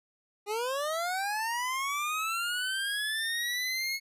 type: linear sweep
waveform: 25% pulse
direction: up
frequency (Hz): 401.1 to 2188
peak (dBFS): -26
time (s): 0.46-4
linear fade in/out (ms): 50
effects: resampled to 32000 Hz